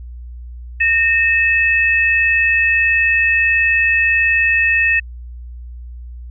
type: tone pair together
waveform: sine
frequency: 1838.5 / 2600 Hz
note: A#6 / E7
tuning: -24 / -24 cents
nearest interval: tritone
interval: 600 cents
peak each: -14 dBFS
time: 0.8-5 s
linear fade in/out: 10 ms
effects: added 60 Hz sine -29 dBFS peak until 6.3 s